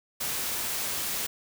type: noise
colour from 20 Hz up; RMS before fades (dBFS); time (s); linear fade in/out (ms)
white; -31; 0.2-1.27; 10
effects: none